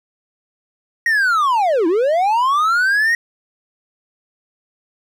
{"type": "linear two-way sweep", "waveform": "triangle", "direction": "down then up", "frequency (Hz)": [1897, 312, 1897], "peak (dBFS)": -11, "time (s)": [1.06, 3.15], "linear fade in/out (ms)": 2, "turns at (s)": 1.87, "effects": []}